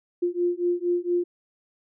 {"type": "beating tone pair", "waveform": "sine", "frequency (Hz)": [349.2, 353.5], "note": ["F4", "F4"], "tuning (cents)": [0, 21], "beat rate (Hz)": 4.3, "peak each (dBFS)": -25, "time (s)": [0.22, 1.24], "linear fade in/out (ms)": 10, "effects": []}